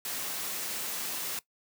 white noise, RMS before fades -35 dBFS, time 0.05-1.39 s, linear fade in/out 2 ms, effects noise-tail reverb RT60 0.1 s tail -18 dB re dry + high-pass 150 Hz 12 dB/octave

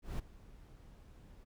brown noise with ADSR envelope, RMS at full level -37 dBFS, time 0.02-1.45 s, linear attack 170 ms, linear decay 10 ms, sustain -19 dB, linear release 24 ms, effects none

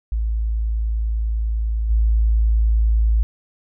sine tone with level steps, 55 Hz, A1, in tune, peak -18 / -13 dBFS, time 0.12-3.23 s, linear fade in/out 0 ms, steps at 1.89 s, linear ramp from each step 20 ms, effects none

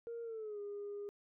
sine tone with pitch glide, 466.2 to 408.2 Hz, A#4 to G#4, 0 to -30 cents, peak -40 dBFS, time 0.07-1.09 s, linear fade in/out 0 ms, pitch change -230 cents, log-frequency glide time 0.23-0.6 s, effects tanh soft clip ceiling -38 dBFS

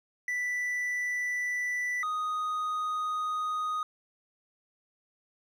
triangle tone pair in turn, 1975.5 / 1244.5 Hz, B6 / D#6, 0 / 0 cents, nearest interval minor sixth, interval 800 cents, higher first, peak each -27 dBFS, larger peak neither, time 0.28-2.03 / 2.03-3.83 s, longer second, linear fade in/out 2 ms, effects none

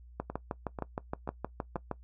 two click trains, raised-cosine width 1 ms, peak -19 / -23 dBFS, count 12 / 4, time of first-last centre 0.2-1.913 / 0.3-1.763 s, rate 6.42 / 2.05 Hz, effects noise-tail reverb RT60 0.1 s tail -19 dB re dry + added 60 Hz sine -50 dBFS peak until 2.03 s

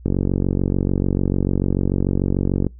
click train, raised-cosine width 3 ms, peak -6 dBFS, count 123, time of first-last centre 0.06-2.667 s, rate 46.8 Hz, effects noise-tail reverb RT60 0.2 s tail -26 dB re dry + added 60 Hz sine -38 dBFS peak until 2.79 s

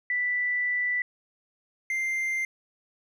sine / triangle tone pair in turn, 1975.5 / 2093 Hz, B6 / C7, 0 / 0 cents, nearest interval minor second, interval 100 cents, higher second, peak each -24 / -24 dBFS, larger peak neither, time 0.1-1.02 / 1.9-2.45 s, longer first, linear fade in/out 2 ms, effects none

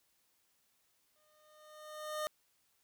25% pulse tone with exponential growth, 611 Hz, D#5, 32 cents flat, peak -30 dBFS, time 1.16-2.27 s, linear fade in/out 0 ms, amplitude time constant 240 ms, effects white hiss -75 dBFS RMS until 2.83 s

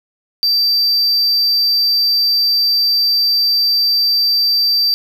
triangle tone, 4670 Hz, D8, 11 cents flat, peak -10 dBFS, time 0.43-4.94 s, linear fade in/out 0 ms, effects none

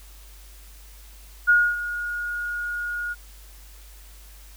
sine tone with ADSR envelope, 1437 Hz, F6, 49 cents sharp, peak -12 dBFS, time 1.47-3.15 s, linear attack 25 ms, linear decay 260 ms, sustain -14 dB, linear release 30 ms, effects added 50 Hz sine -44 dBFS peak until 4.56 s + white hiss -51 dBFS RMS until 4.56 s

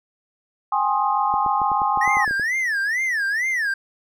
sine chord, Ab major seventh, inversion third, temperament equal with one note detuned, 784 / 830.6 / 1059.3 / 1244.5 Hz, G5 / Ab5 / C6 / Eb6, 0 / 0 / +21 / 0 cents, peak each -26 / -21 / -22 / -26 dBFS, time 0.72-2.25 s, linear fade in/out 5 ms
clicks, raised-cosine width 2 ms, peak -21 dBFS, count 11, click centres 1.34 / 1.463 / 1.617 / 1.717 / 1.818 / 1.974 / 2.077 / 2.17 / 2.278 / 2.31 / 2.397 s
triangle tone with vibrato, 1827 Hz, A#6, 35 cents flat, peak -18 dBFS, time 2.01-3.74 s, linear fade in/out 5 ms, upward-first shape sine, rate 2.2 Hz, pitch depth 250 cents each way
effects none

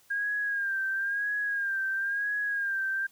sine tone with vibrato, 1615 Hz, G#6, 49 cents flat, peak -27 dBFS, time 0.1-3.07 s, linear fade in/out 10 ms, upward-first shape sine, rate 0.99 Hz, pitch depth 59 cents each way, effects white hiss -62 dBFS RMS until 3.11 s

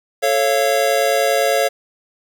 square chord, A augmented, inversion none, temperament just, 440 / 550 / 687.5 Hz, A4 / C#5 / E#5, 0 / -14 / -27 cents, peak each -22 / -18 / -19 dBFS, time 0.22-1.69 s, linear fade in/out 20 ms, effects 8-bit

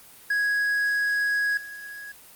triangle tone with level steps, 1661.2 Hz, G#6, in tune, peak -19 / -34 dBFS, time 0.3-2.12 s, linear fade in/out 5 ms, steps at 1.57 s, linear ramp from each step 2 ms, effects white hiss -49 dBFS RMS until 2.35 s + Opus 32 kbps

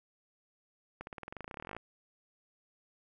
accelerating click train, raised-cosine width 0.5 ms, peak -27 dBFS, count 23, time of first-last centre 1.01-1.766 s, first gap 61 ms, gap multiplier 0.94, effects none

